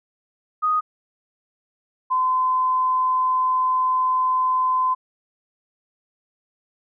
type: tone pair in turn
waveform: sine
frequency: 1244.5 / 1024.5 Hz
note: D#6 / C6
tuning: 0 / -37 cents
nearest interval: minor third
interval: 337 cents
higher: first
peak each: -17 dBFS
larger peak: neither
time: 0.62-0.81 / 2.1-4.95 s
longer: second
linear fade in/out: 20 ms
effects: none